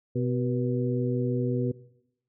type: harmonic tone with a mistuned harmonic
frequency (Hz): 125.5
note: B2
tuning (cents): +28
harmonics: 1 / 2 / 3 / 4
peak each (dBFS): -27 / -30 / -32 / -33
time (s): 0.15-1.72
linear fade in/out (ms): 10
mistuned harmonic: 4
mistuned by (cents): -62
effects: noise-tail reverb RT60 0.8 s tail -19 dB re dry